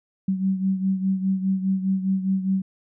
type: beating tone pair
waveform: sine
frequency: 190 / 194.9 Hz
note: F#3 / G3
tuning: +46 / -10 cents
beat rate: 4.9 Hz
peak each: -21 / -27 dBFS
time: 0.28-2.62 s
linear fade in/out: 5 ms
effects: none